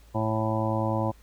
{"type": "harmonic tone", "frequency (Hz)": 110, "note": "A2", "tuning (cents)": 0, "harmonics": [1, 2, 3, 5, 6, 7, 8, 9], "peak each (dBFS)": [-28, -32, -32, -31, -36, -35, -35, -34], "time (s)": [0.14, 1.12], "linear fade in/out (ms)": 20, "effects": ["added 55 Hz sine -51 dBFS peak until 1.22 s", "pink hiss -60 dBFS RMS until 1.22 s"]}